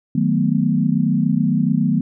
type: chord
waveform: sine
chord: B dominant seventh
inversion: first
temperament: equal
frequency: 155.56 / 185 / 220 / 246.9 Hz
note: D#3 / F#3 / A3 / B3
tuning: 0 / 0 / 0 / 0 cents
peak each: -20 dBFS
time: 0.15-2.01 s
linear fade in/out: 5 ms
effects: none